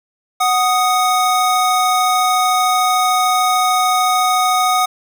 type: tone pair together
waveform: square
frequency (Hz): 740 / 1244.5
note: F#5 / D#6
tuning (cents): 0 / 0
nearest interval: major sixth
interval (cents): 900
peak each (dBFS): -16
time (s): 0.4-4.86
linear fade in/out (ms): 10
effects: none